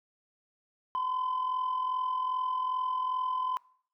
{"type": "tone with amplitude modulation", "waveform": "sine", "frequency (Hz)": 1019, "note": "C6", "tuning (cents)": -46, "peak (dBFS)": -24, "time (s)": [0.95, 3.57], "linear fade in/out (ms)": 0, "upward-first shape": "sine", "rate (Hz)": 42.5, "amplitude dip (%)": 60, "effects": ["noise-tail reverb RT60 0.6 s tail -26 dB re dry", "tanh soft clip ceiling -25 dBFS"]}